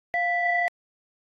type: tone pair together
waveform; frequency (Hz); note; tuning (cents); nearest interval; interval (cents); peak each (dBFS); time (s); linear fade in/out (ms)
sine; 699.5 / 1975.5; F5 / B6; +3 / 0; octave + tritone; 1797; -24; 0.14-0.68; 0
effects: tanh soft clip ceiling -14 dBFS + AAC 32 kbps